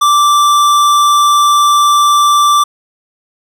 sine tone with tanh clipping, 1172 Hz, D6, 4 cents flat, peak -8 dBFS, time 0.01-2.64 s, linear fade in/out 10 ms, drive 18 dB, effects none

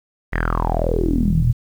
sawtooth tone with low-pass filter sweep, 41.2 Hz, E1, in tune, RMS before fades -18 dBFS, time 0.32-1.53 s, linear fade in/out 20 ms, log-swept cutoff 2000 to 110 Hz, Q 8.8, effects 8-bit

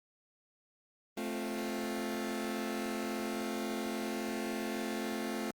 sawtooth chord, F major, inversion first, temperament just, 218.3 / 261.9 / 349.2 Hz, A3 / C4 / F4, -13 / +2 / 0 cents, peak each -34 / -36 / -36 dBFS, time 1.17-5.51 s, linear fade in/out 5 ms, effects Opus 24 kbps

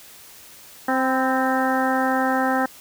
harmonic tone with a mistuned harmonic, 261.6 Hz, C4, in tune, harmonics 1 / 2 / 3 / 4 / 5 / 6 / 7, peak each -23 / -26 / -23 / -30 / -28 / -28 / -30 dBFS, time 0.88-2.66 s, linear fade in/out 5 ms, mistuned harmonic 4, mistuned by -41 cents, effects white hiss -45 dBFS RMS until 2.8 s

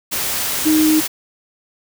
sine tone in noise, 311.1 Hz, D#4, in tune, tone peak -11 dBFS, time 0.65-1.01 s, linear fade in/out 20 ms, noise white, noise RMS -21 dBFS, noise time 0.11-1.08 s, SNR +7 dB, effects none

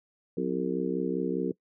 harmonic tone with a mistuned harmonic, 65 Hz, C2, 11 cents flat, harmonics 3 / 4 / 5 / 6 / 7, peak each -33 / -33 / -33 / -33 / -33 dBFS, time 0.37-1.52 s, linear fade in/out 5 ms, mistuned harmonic 3, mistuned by -130 cents, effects noise-tail reverb RT60 0.1 s tail -21 dB re dry

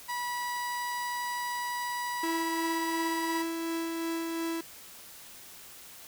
30% pulse tone, 974 Hz, B5, 24 cents flat, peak -29 dBFS, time 0.08-3.43 s, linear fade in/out 20 ms
45% pulse tone with tremolo, 330.3 Hz, E4, 4 cents sharp, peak -30 dBFS, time 2.23-4.61 s, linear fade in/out 5 ms, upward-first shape sine, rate 2.8 Hz, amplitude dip 25%
effects white hiss -49 dBFS RMS until 6.07 s

